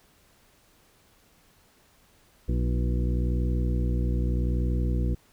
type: harmonic tone with a mistuned harmonic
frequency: 60.8 Hz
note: B1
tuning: 26 cents flat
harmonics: 1 / 2 / 3 / 4 / 5 / 6 / 8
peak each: -24 / -30 / -34 / -36 / -38 / -40 / -42 dBFS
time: 2.48-5.15 s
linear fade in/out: 10 ms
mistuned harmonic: 5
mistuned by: +48 cents
effects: pink hiss -61 dBFS RMS until 5.32 s